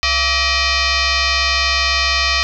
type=tone with frequency modulation; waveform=sine; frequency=1153 Hz; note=D6; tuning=32 cents flat; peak=-13 dBFS; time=0.03-2.43 s; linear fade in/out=0 ms; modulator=610 Hz; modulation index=6.9; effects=none